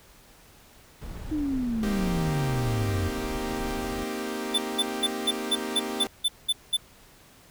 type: noise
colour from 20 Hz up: brown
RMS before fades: -36 dBFS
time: 1.01-4.04 s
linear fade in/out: 10 ms
type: exponential sweep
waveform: sine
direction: down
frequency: 313.3 to 87.31 Hz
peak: -25 dBFS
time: 1.31-3.09 s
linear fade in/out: 10 ms
type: chord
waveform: sawtooth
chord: C minor seventh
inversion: third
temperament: equal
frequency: 233.1 / 261.6 / 311.1 / 392 Hz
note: Bb3 / C4 / Eb4 / G4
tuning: 0 / 0 / 0 / 0 cents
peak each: -31 / -33 / -33 / -30 dBFS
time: 1.83-6.07 s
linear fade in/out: 0 ms
type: tone bursts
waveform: square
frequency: 3520 Hz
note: A7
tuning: in tune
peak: -21 dBFS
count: 10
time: 4.54-6.77 s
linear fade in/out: 10 ms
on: 43 ms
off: 200 ms
effects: pink hiss -54 dBFS RMS until 7.5 s